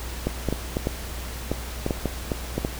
clicks, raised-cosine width 2 ms, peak -10 dBFS, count 12, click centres 0.27 / 0.487 / 0.526 / 0.769 / 0.871 / 1.516 / 1.864 / 1.908 / 2.057 / 2.318 / 2.58 / 2.649 s, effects added 60 Hz sine -33 dBFS peak until 2.79 s + pink hiss -37 dBFS RMS until 2.79 s

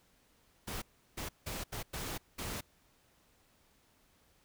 pink noise bursts at uneven times, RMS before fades -40 dBFS, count 6, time 0.67-0.82 / 1.17-1.29 / 1.46-1.64 / 1.72-1.83 / 1.93-2.18 / 2.38-2.61 s, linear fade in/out 10 ms, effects pink hiss -69 dBFS RMS until 4.44 s

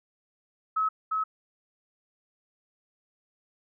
sine tone with echo, 1287 Hz, E6, 42 cents flat, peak -23 dBFS, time 0.76-0.89 s, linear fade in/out 10 ms, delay 350 ms, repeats 1, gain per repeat -2 dB, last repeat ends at 1.24 s, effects none

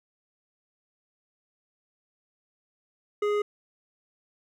sine tone with hard clipping, 415.3 Hz, G#4, in tune, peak -25 dBFS, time 3.22-3.42 s, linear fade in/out 5 ms, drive 11 dB, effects none

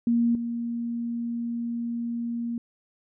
sine tone with level steps, 235 Hz, A#3, 14 cents sharp, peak -19 / -27 dBFS, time 0.07-2.58 s, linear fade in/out 2 ms, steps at 0.35 s, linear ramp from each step 2 ms, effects none

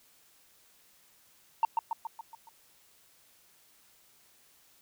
sine tone with echo, 911 Hz, A#5, 40 cents flat, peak -18 dBFS, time 1.63-1.65 s, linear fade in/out 2 ms, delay 140 ms, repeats 6, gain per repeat -5 dB, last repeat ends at 2.49 s, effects tanh soft clip ceiling -20 dBFS + white hiss -63 dBFS RMS until 4.81 s

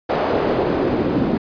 pink noise with band-pass filter sweep, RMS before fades -19 dBFS, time 0.09-1.38 s, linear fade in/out 10 ms, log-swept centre 570 to 260 Hz, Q 1.3, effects resampled to 11025 Hz

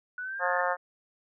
sine exponential sweep, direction up, 1465 to 1771 Hz, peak -33 dBFS, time 0.18-0.61 s, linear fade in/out 2 ms
harmonic tone, 178.6 Hz, F3, 39 cents sharp, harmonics 3 / 4 / 5 / 6 / 7 / 8 / 9 / 10, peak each -31 / -32 / -33 / -34 / -34 / -35 / -36 / -36 dBFS, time 0.39-0.77 s, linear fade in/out 50 ms
effects none

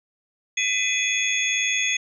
sine tone cluster, 2017 / 2452 / 2554 / 3404 / 6520 Hz, B6 / D#7 / D#7 / G#7 / G#8, +36 / -26 / +45 / +42 / -33 cents, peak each -27 dBFS, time 0.57-1.97 s, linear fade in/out 5 ms, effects none

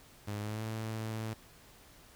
sawtooth tone with pitch glide, 103.83 to 110.64 Hz, G#2 to A2, 0 to +10 cents, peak -32 dBFS, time 0.27-1.34 s, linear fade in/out 10 ms, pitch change +110 cents, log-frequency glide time 0.38-0.64 s, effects pink hiss -58 dBFS RMS until 2.15 s

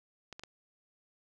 clicks, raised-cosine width 0.2 ms, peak -27 dBFS, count 3, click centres 0.327 / 0.395 / 0.436 s, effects none

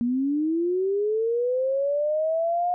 sine linear sweep, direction up, 233.1 to 720 Hz, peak -21 dBFS, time 0.01-2.74 s, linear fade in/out 0 ms, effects none

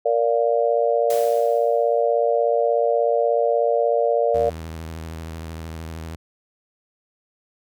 sine chord, Bb major, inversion none, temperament just, 466.2 / 582.7 / 699.2 Hz, Bb4 / D5 / F5, 0 / -14 / +2 cents, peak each -20 / -20 / -23 dBFS, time 0.05-4.5 s, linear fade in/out 10 ms
white noise with exponential decay, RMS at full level -32 dBFS, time 1.1-2.02 s, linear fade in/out 2 ms, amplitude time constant 200 ms
sawtooth tone with vibrato, 81 Hz, E2, 30 cents flat, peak -27 dBFS, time 4.34-6.16 s, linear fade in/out 10 ms, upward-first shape sine, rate 13 Hz, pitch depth 50 cents each way
effects none

